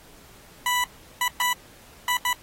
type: tone bursts at uneven times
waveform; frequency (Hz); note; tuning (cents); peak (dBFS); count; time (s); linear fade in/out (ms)
20% pulse; 987.8; B5; 0; -16; 5; 0.66-0.84 / 1.21-1.28 / 1.4-1.53 / 2.08-2.17 / 2.25-2.33; 2
effects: pink hiss -51 dBFS RMS until 2.42 s + AAC 48 kbps